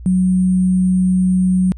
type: tone with sample-and-hold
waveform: sine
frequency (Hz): 184.4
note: F#3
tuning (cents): -6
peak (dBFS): -11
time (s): 0.06-1.72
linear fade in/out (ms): 0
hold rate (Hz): 8820
effects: added 60 Hz sine -30 dBFS peak until 1.77 s + resampled to 24000 Hz